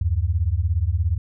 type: beating tone pair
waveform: sine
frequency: 76.1 / 93.1 Hz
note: D#2 / F#2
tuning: -38 / +11 cents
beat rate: 17 Hz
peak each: -21 dBFS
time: 0.01-1.18 s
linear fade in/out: 5 ms
effects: none